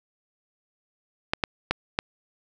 clicks, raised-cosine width 0.3 ms, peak -6 dBFS, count 4, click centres 1.335 / 1.438 / 1.71 / 1.989 s, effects none

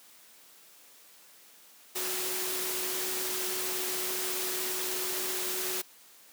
sine tone in noise, 370 Hz, F#4, in tune, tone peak -39 dBFS, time 1.95-5.82 s, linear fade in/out 10 ms, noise white, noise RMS -33 dBFS, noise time 1.95-5.82 s, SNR -9 dB, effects white hiss -56 dBFS RMS until 6.32 s + high-pass 200 Hz 12 dB/octave

